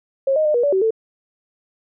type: tone with pitch steps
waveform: sine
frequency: 541 / 621 / 605 / 480.4 / 574 / 380.6 / 445 Hz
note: C#5 / D#5 / D#5 / B4 / D5 / F#4 / A4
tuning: -42 / -3 / -49 / -48 / -40 / +49 / +20 cents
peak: -14 dBFS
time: 0.27-0.907 s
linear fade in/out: 5 ms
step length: 91 ms
effects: none